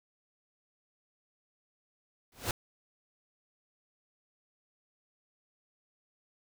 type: noise with exponential growth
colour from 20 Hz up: pink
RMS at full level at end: -28 dBFS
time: 2.32-2.51 s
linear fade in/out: 2 ms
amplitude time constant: 41 ms
effects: none